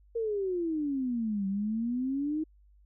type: exponential two-way sweep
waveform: sine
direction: down then up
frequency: 469.2 to 191.9 to 318.1 Hz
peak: -28 dBFS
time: 0.15-2.44 s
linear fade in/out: 10 ms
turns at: 1.47 s
effects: added 50 Hz sine -57 dBFS peak until 2.85 s